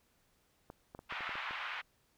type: clicks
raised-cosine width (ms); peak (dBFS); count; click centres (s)
1; -33; 8; 0.701 / 0.949 / 0.991 / 1.124 / 1.207 / 1.293 / 1.355 / 1.509
type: band-pass noise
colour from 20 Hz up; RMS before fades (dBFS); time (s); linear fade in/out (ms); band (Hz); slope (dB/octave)
pink; -41; 1.09-1.82; 20; 960 to 2900; 24
effects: pink hiss -73 dBFS RMS until 2.17 s